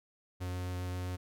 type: tone with vibrato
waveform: 45% pulse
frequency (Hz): 90.5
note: F#2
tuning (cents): -38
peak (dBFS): -35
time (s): 0.4-1.17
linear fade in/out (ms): 20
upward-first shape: triangle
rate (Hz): 7.5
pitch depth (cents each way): 9
effects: none